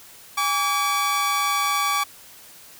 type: tone pair together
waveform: sawtooth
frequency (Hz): 817 / 1145.8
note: G#5 / D6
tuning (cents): -29 / -43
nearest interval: tritone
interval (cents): 586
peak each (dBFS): -24 / -17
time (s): 0.37-2.04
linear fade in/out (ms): 10
effects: white hiss -46 dBFS RMS until 2.79 s